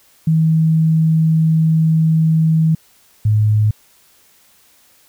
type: tone pair in turn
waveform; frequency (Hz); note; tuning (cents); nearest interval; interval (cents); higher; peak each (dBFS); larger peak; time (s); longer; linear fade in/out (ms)
sine; 160 / 106.79; D#3 / G#2; +49 / +49; perfect fifth; 700; first; -10; neither; 0.27-2.75 / 3.25-3.71; first; 5
effects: white hiss -52 dBFS RMS until 5.08 s